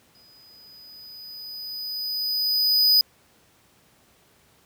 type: tone with exponential growth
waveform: square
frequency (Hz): 4978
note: D#8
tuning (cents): 0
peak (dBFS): -14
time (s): 0.15-3.01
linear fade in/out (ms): 1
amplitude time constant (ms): 620
effects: pink hiss -59 dBFS RMS until 4.65 s + high-pass 80 Hz 12 dB/octave